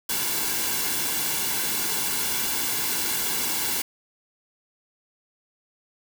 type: noise with comb filter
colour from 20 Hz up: white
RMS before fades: -26 dBFS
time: 0.09-3.82 s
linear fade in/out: 5 ms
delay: 1.6 ms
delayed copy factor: -0.6
effects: none